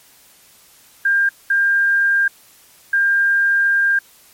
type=tone bursts at uneven times; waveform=sine; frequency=1600 Hz; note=G6; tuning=35 cents sharp; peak=-12 dBFS; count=3; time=1.05-1.29 / 1.5-2.28 / 2.93-3.99 s; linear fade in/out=5 ms; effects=white hiss -49 dBFS RMS until 4.33 s + MP3 64 kbps